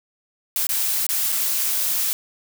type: noise with dropouts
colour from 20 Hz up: blue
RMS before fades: -22 dBFS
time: 0.56-2.13 s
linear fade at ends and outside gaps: 0 ms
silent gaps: 0.668-0.691 / 1.066-1.09 / 1.32-1.324 s
effects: none